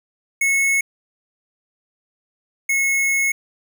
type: tone pair in turn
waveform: square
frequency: 2192 / 2182 Hz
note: C#7 / C#7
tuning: -20 / -28 cents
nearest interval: unison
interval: 8 cents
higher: first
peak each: -16 / -17 dBFS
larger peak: first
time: 0.41-0.81 / 2.69-3.32 s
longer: second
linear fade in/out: 5 ms
effects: none